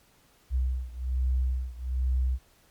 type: beating tone pair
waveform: sine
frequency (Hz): 63.2 / 64.4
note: B1 / C2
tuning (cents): +41 / -27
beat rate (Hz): 1.2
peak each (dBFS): -27 / -29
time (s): 0.5-2.39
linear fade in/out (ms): 50
effects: pink hiss -62 dBFS RMS until 2.7 s + MP3 96 kbps